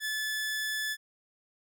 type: tone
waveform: sawtooth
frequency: 1731 Hz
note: A6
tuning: 29 cents flat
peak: -27 dBFS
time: 0-0.97 s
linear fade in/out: 50 ms
effects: none